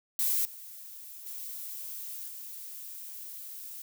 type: noise with level steps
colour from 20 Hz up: violet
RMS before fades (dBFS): -28 / -46 / -40 / -43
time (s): 0.19-3.82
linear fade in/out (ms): 2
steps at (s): 0.45 / 1.26 / 2.28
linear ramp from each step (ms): 2
effects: none

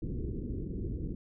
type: low-pass noise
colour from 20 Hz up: pink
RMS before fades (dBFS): -36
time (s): 0.02-1.15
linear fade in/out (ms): 2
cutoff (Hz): 410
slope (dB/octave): 48
effects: none

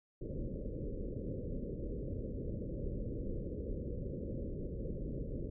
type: low-pass noise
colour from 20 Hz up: pink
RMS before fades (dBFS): -40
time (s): 0.21-5.5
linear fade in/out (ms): 10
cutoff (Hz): 560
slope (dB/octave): 96
effects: none

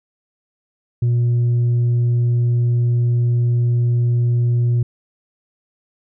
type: tone with tanh clipping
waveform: sine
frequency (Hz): 120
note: B2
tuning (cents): -49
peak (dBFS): -14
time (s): 1.02-4.83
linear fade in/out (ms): 5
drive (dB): 2
effects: none

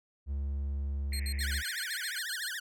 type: tone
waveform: triangle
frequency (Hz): 69.9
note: C#2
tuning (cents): +15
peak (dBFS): -29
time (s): 0.26-1.63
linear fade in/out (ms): 50
type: band-pass noise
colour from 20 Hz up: pink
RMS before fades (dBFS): -47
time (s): 1.12-2.19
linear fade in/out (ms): 0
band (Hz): 1800 to 2400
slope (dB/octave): 96
type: tone bursts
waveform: 25% pulse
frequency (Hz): 4208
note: C8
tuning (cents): +9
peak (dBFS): -32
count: 11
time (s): 1.13-2.486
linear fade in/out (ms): 2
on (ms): 66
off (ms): 63
type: tone with vibrato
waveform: sawtooth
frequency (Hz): 1666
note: G#6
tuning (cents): +5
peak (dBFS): -32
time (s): 1.4-2.6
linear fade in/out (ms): 10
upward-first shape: triangle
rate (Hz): 14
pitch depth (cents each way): 260
effects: none

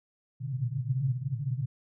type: band-pass noise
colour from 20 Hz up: white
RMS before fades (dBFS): -31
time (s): 0.4-1.66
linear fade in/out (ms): 10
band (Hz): 120 to 140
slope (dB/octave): 96
effects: none

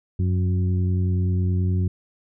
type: harmonic tone with a mistuned harmonic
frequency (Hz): 91.1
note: F#2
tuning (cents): -26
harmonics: 1 / 2 / 3 / 4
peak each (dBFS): -19 / -27 / -36 / -36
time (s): 0.19-1.88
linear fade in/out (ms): 5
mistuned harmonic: 1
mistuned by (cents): +27
effects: none

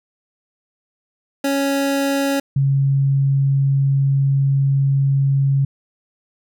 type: tone pair in turn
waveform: 25% pulse / sine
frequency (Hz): 277.2 / 137.56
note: C#4 / C#3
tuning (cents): 0 / -13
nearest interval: octave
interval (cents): 1213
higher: first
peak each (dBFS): -13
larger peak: neither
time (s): 1.44-2.4 / 2.56-5.65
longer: second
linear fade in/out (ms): 5
effects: none

